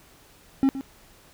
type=tone with echo; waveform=triangle; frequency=270 Hz; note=C#4; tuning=45 cents flat; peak=-14 dBFS; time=0.63-0.69 s; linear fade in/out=0 ms; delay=120 ms; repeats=1; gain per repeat=-13 dB; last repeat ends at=0.81 s; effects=pink hiss -54 dBFS RMS until 1.33 s